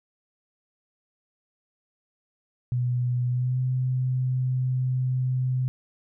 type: tone with pitch glide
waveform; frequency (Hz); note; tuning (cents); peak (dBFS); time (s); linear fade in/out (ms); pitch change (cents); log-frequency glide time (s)
sine; 123.47 to 128.12; B2 to C3; 0 to -36; -22; 2.72-5.68; 0; +64; 3.29-3.6
effects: none